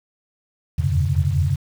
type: tone cluster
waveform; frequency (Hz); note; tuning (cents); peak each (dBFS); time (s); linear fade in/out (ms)
sine; 82.5 / 87.3 / 97 / 131.4 / 143.4; E2 / F2 / G2 / C3 / D3; +2 / 0 / -18 / +8 / -41; -23; 0.78-1.56; 10
effects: 7-bit